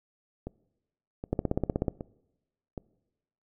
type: two click trains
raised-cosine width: 2 ms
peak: -13 / -22 dBFS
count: 10 / 4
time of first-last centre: 1.33-1.882 / 0.47-2.778 s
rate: 16.3 / 1.3 Hz
effects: noise-tail reverb RT60 1.0 s tail -23 dB re dry